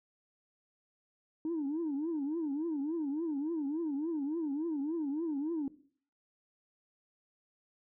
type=tone with vibrato; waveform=sine; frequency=305.2 Hz; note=D#4; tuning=33 cents flat; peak=-30 dBFS; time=1.45-5.68 s; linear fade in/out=2 ms; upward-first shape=triangle; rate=3.5 Hz; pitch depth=220 cents each way; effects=noise-tail reverb RT60 0.5 s tail -17 dB re dry + tanh soft clip ceiling -29 dBFS